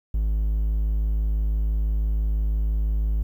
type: tone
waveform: triangle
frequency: 53 Hz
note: G#1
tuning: 36 cents sharp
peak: -18 dBFS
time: 0.14-3.23 s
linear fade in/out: 5 ms
effects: 10-bit